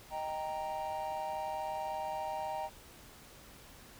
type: chord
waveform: triangle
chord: Eb major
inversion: none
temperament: equal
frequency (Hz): 622.3 / 784 / 932.3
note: Eb5 / G5 / Bb5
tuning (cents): 0 / 0 / 0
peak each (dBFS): -39 / -37 / -38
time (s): 0.1-2.7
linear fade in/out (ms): 50
effects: pink hiss -55 dBFS RMS until 3.99 s